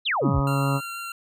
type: exponential sweep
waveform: sine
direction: down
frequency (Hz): 4186 to 42.63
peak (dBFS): -21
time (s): 0.05-0.41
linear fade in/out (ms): 20
type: harmonic tone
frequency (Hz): 138.59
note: C#3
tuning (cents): 0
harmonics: 1 / 2 / 3 / 4 / 5 / 6 / 7 / 8 / 9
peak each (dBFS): -22 / -28 / -36 / -32 / -38 / -38 / -33 / -37 / -31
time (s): 0.21-0.81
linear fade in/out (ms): 50
type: tone with vibrato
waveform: 25% pulse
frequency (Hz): 1375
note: F6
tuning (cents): -27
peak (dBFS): -28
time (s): 0.47-1.12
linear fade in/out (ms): 2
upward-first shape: triangle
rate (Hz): 6.2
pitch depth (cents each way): 9
effects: none